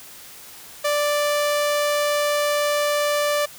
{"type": "tone", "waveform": "sawtooth", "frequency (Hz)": 587.3, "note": "D5", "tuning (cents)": 0, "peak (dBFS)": -15, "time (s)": [0.84, 3.46], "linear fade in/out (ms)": 10, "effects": ["white hiss -42 dBFS RMS until 3.58 s"]}